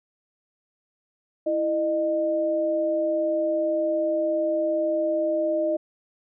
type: tone pair together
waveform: sine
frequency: 329.6 / 612.2 Hz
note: E4 / D#5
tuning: 0 / -28 cents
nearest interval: major seventh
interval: 1072 cents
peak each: -27 / -22 dBFS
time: 1.46-5.77 s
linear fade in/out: 10 ms
effects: none